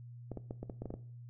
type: clicks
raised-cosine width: 2 ms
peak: -27 dBFS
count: 9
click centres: 0.317 / 0.373 / 0.509 / 0.63 / 0.698 / 0.82 / 0.857 / 0.905 / 0.94 s
effects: noise-tail reverb RT60 0.5 s tail -17 dB re dry + added 120 Hz sine -47 dBFS peak until 1.29 s